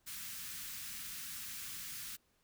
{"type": "band-stop noise", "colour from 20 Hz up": "white", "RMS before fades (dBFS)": -45, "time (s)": [0.06, 2.17], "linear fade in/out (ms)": 20, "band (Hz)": [240, 1300], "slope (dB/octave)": 24, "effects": ["pink hiss -75 dBFS RMS until 2.43 s"]}